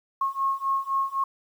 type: beating tone pair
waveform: sine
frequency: 1084 / 1087.9 Hz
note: C#6 / C#6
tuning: -39 / -33 cents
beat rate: 3.9 Hz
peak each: -27 / -26 dBFS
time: 0.21-1.24 s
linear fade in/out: 5 ms
effects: 9-bit